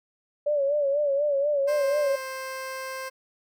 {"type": "tone with vibrato", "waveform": "sine", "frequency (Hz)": 572, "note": "D5", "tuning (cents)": -46, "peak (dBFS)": -21, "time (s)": [0.46, 2.16], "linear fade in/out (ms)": 10, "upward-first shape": "sine", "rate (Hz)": 4.1, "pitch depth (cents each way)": 76}
{"type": "tone", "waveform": "15% pulse", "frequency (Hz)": 525, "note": "C5", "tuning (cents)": 6, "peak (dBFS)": -26, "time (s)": [1.67, 3.1], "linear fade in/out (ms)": 20}
{"effects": []}